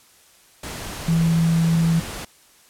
sine tone in noise, 165.2 Hz, E3, 4 cents sharp, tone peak -15 dBFS, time 1.08-2 s, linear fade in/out 5 ms, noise pink, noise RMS -32 dBFS, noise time 0.63-2.25 s, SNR +14 dB, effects white hiss -53 dBFS RMS until 2.69 s + low-pass 12000 Hz 12 dB/octave

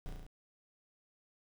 brown noise with echo, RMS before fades -40 dBFS, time 0.06-0.09 s, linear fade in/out 0 ms, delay 35 ms, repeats 5, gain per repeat -2 dB, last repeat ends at 0.265 s, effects none

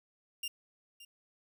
sawtooth tone with echo, 2797 Hz, F7, 2 cents sharp, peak -32 dBFS, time 0.43-0.48 s, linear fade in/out 5 ms, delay 570 ms, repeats 1, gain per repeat -15 dB, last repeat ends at 1.05 s, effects none

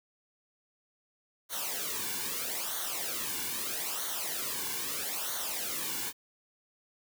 white noise with flanger, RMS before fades -35 dBFS, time 1.49-6.13 s, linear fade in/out 50 ms, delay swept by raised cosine 0.39 to 1.59 ms, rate 0.78 Hz, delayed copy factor -0.75, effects none

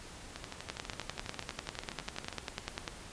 two click trains, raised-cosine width 0.2 ms, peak -18 / -23 dBFS, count 23 / 25, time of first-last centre 0.7-2.878 / 0.36-2.327 s, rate 10.1 / 12.2 Hz, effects pink hiss -49 dBFS RMS until 3.12 s + resampled to 22050 Hz

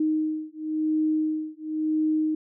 sine beating tone pair, 310.5 / 311.46 Hz, D#4 / D#4, -3 / +2 cents, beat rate 0.96 Hz, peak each -26 / -26 dBFS, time 0-2.35 s, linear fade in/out 5 ms, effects none

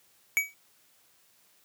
square tone with exponential decay, 2272 Hz, C#7, 42 cents sharp, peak -19 dBFS, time 0.37-0.54 s, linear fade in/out 0 ms, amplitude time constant 35 ms, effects white hiss -64 dBFS RMS until 1.64 s + high-pass 80 Hz 12 dB/octave

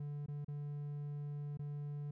triangle tone with dropouts, 145.7 Hz, D3, 13 cents flat, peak -38 dBFS, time 0-2.11 s, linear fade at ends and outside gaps 5 ms, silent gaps 0.262-0.282 / 0.447-0.481 / 1.573-1.592 s, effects none

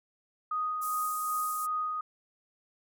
sine tone with tremolo, 1244.5 Hz, D#6, in tune, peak -28 dBFS, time 0.51-2.01 s, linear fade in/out 5 ms, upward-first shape sine, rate 2.6 Hz, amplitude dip 30%
pink band-pass noise, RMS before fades -41 dBFS, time 0.81-1.67 s, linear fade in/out 20 ms, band 8100 to 15000 Hz, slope 24 dB/octave
effects none

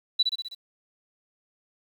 sine tone with echo, 3951 Hz, B7, in tune, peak -17 dBFS, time 0.19-0.23 s, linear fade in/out 10 ms, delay 64 ms, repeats 5, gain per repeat -4 dB, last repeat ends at 0.55 s, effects 9-bit

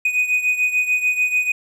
triangle beating tone pair, 2489 / 2495.8 Hz, D#7 / D#7, 0 / +5 cents, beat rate 6.8 Hz, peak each -16 / -21 dBFS, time 0.05-1.52 s, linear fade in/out 5 ms, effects none

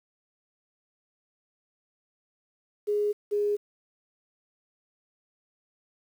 sine tone pair in turn, 415.3 / 413 Hz, G#4 / G#4, 0 / -10 cents, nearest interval unison, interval 10 cents, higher first, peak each -23 dBFS, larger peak neither, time 2.87-3.13 / 3.31-3.57 s, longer neither, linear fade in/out 20 ms, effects 9-bit

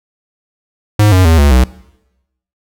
square tone with pitch steps, 105 / 92.47 / 81.44 / 71.72 / 63.16 Hz, G#2 / F#2 / E2 / D2 / B1, +19 / -1 / -20 / -40 / +39 cents, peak -6 dBFS, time 0.99-1.64 s, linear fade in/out 5 ms, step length 130 ms, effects noise-tail reverb RT60 0.9 s tail -21 dB re dry

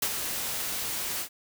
white noise with ADSR envelope, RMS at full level -26 dBFS, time 0.02-1.29 s, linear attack 5 ms, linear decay 64 ms, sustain -6 dB, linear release 82 ms, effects none

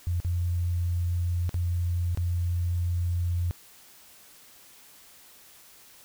sine tone with dropouts, 87.31 Hz, F2, in tune, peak -24 dBFS, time 0.07-3.51 s, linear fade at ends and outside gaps 0 ms, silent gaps 0.201-0.248 / 1.493-1.543 / 2.149-2.174 s, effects white hiss -53 dBFS RMS until 6.04 s

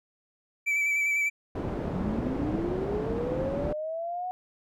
triangle tone with vibrato, 2306 Hz, D7, 32 cents flat, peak -22 dBFS, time 0.66-1.3 s, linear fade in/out 20 ms, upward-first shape square, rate 10 Hz, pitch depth 20 cents each way
white low-pass noise, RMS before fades -32 dBFS, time 1.55-3.73 s, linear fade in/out 5 ms, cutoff 410 Hz, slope 12 dB/octave
clicks, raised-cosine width 3 ms, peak -23 dBFS, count 9, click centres 1.817 / 2.103 / 2.187 / 2.269 / 2.33 / 2.365 / 2.402 / 2.552 / 2.594 s
sine linear sweep, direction up, 176.2 to 740 Hz, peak -30 dBFS, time 1.95-4.31 s, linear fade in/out 0 ms
effects none

